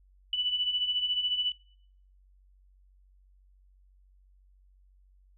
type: beating tone pair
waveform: sine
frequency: 2960 / 2974 Hz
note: F#7 / F#7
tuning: 0 / +8 cents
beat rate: 14 Hz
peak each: -34 / -28 dBFS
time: 0.33-1.52 s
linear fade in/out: 2 ms
effects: noise-tail reverb RT60 0.7 s tail -26 dB re dry + added 47 Hz sine -58 dBFS peak until 5.37 s